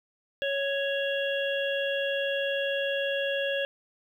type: harmonic tone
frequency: 554.4 Hz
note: C#5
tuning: in tune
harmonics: 1 / 3 / 5 / 6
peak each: -28 / -33 / -35 / -36 dBFS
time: 0.42-3.65 s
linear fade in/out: 0 ms
effects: 10-bit